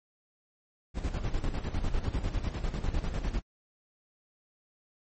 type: noise with tremolo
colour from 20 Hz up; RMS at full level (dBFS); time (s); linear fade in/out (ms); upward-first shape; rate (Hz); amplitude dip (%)
brown; -29; 0.94-3.42; 50; square; 10; 60
effects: MP3 32 kbps